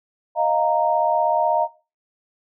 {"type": "chord", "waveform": "sine", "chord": "Eb suspended second", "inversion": "none", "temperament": "equal with one note detuned", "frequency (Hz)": [622.3, 698.5, 928], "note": ["Eb5", "F5", "Bb5"], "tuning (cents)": [0, 0, -8], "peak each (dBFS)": -21, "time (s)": [0.35, 1.68], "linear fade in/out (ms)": 50, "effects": ["noise-tail reverb RT60 0.3 s tail -17 dB re dry"]}